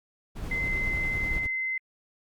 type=noise; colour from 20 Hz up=brown; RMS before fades=-35 dBFS; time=0.35-1.4 s; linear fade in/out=20 ms
type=noise with tremolo; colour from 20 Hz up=brown; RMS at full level=-34 dBFS; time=0.43-1.47 s; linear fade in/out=10 ms; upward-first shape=square; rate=10 Hz; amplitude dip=40%
type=tone; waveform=sine; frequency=2061 Hz; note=C7; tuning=27 cents flat; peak=-27 dBFS; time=0.51-1.78 s; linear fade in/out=5 ms
effects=Opus 48 kbps